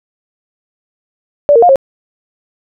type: tone with pitch steps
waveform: sine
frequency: 580 / 463.6 / 709 / 540 Hz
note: D5 / A#4 / F5 / C#5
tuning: -22 / -10 / +26 / -45 cents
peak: -3 dBFS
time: 1.49-1.758 s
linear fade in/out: 0 ms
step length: 67 ms
effects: none